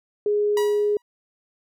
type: tone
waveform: sine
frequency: 415.3 Hz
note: G#4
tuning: in tune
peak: -18 dBFS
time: 0.26-0.97 s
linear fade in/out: 2 ms
type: tone with exponential decay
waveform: sawtooth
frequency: 967 Hz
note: B5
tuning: 37 cents flat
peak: -21 dBFS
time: 0.57-1.02 s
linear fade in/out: 2 ms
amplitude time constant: 96 ms
effects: none